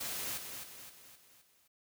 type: noise with echo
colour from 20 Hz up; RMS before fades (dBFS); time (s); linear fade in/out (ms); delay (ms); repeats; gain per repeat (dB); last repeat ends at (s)
white; -39; 0-0.38; 10; 260; 5; -6; 1.68
effects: none